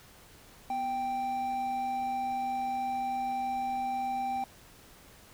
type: tone pair together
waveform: triangle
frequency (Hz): 246.9 / 783.9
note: B3 / G5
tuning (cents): 0 / 0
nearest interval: octave + minor sixth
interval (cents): 2000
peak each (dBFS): -40 / -28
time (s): 0.7-4.44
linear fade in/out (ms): 2
effects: pink hiss -55 dBFS RMS until 5.33 s